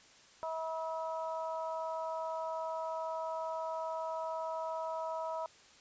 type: harmonic tone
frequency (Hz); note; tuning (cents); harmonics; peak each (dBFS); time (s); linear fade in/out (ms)
322.4; E4; -38; 2 / 3 / 4; -38 / -39 / -45; 0.43-5.46; 0
effects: white hiss -60 dBFS RMS until 5.8 s + resampled to 16000 Hz